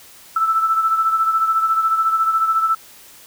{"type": "beating tone pair", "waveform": "sine", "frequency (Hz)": [1318.5, 1332.5], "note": ["E6", "E6"], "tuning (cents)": [0, 18], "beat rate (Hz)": 14, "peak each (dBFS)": [-15, -23], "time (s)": [0.36, 2.75], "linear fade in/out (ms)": 5, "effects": ["white hiss -44 dBFS RMS until 3.26 s"]}